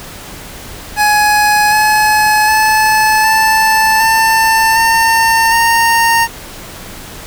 25% pulse tone with pitch steps, 839 / 852.2 / 865.6 / 879.2 / 893 / 907 / 921.3 Hz, G#5 / G#5 / A5 / A5 / A5 / A#5 / A#5, +17 / +44 / -29 / -2 / +25 / -48 / -21 cents, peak -4 dBFS, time 0.96-6.28 s, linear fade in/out 50 ms, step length 760 ms, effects pink hiss -30 dBFS RMS until 7.26 s

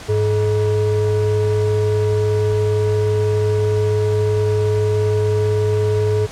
triangle ring-modulated tone, 264.6 Hz, C4, 20 cents sharp, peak -9 dBFS, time 0.08-6.27 s, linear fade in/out 20 ms, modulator 162 Hz, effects pink hiss -35 dBFS RMS until 6.31 s + low-pass 8000 Hz 12 dB/octave

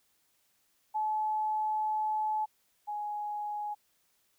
sine tone pair in turn, 860 / 835 Hz, A5 / G#5, -40 / +9 cents, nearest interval minor second, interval 51 cents, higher first, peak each -28 / -33 dBFS, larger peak first, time 0.94-2.46 / 2.87-3.75 s, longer first, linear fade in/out 20 ms, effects white hiss -72 dBFS RMS until 4.38 s

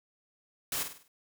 white noise with echo, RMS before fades -33 dBFS, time 0.72-0.83 s, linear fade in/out 2 ms, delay 50 ms, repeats 5, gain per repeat -7 dB, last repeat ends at 1.08 s, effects none

